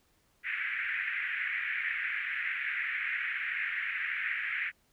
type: band-pass noise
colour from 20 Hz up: white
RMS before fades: -34 dBFS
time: 0.43-4.72 s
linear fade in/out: 50 ms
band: 1600 to 2300 Hz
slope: 48 dB/octave
effects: pink hiss -70 dBFS RMS until 4.92 s